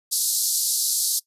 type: band-pass noise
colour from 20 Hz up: white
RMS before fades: -23 dBFS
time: 0.11-1.2 s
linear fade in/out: 20 ms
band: 4100 to 13000 Hz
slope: 48 dB/octave
effects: noise-tail reverb RT60 0.1 s tail -21 dB re dry + resampled to 32000 Hz